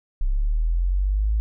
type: linear sweep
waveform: sine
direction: up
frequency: 32.23 to 54.9 Hz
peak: -18 dBFS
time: 0.21-1.4 s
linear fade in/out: 0 ms
effects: none